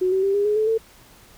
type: tone with pitch steps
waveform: sine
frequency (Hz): 368.6 / 380.7 / 393.2 / 406.2 / 419.5 / 433.3 / 447.6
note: F#4 / F#4 / G4 / G#4 / G#4 / A4 / A4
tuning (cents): -7 / +49 / +5 / -38 / +17 / -27 / +30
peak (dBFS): -17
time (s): 0.01-0.78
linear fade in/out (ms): 10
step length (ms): 110
effects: pink hiss -50 dBFS RMS until 1.37 s